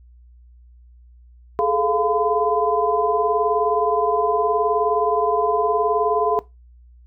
sine tone cluster, 417.7 / 436.9 / 695 / 1013 Hz, G#4 / A4 / F5 / B5, +10 / -12 / -9 / +44 cents, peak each -22 dBFS, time 1.59-6.39 s, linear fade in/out 0 ms, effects noise-tail reverb RT60 0.2 s tail -19 dB re dry + added 60 Hz sine -45 dBFS peak until 7.06 s

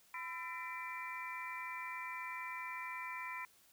harmonic tone with a mistuned harmonic, 336.1 Hz, E4, 34 cents sharp, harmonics 3 / 4 / 5 / 6 / 7, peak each -45 / -52 / -51 / -49 / -46 dBFS, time 0.14-3.45 s, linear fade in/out 2 ms, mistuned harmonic 5, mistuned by +120 cents, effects white hiss -67 dBFS RMS until 3.72 s

